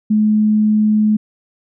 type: tone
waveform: sine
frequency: 213.5 Hz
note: G#3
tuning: 48 cents sharp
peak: -10 dBFS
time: 0.1-1.17 s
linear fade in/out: 10 ms
effects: none